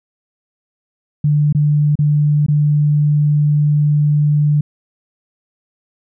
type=tone with dropouts; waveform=sine; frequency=148.2 Hz; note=D3; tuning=16 cents sharp; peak=-10 dBFS; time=1.24-4.61 s; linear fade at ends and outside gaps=5 ms; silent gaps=1.527-1.548 / 1.955-1.989 / 2.464-2.483 s; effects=none